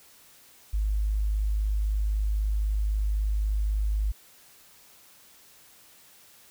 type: tone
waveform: sine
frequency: 51.91 Hz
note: G#1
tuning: in tune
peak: -23 dBFS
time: 0.73-4.12 s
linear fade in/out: 10 ms
effects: white hiss -55 dBFS RMS until 6.5 s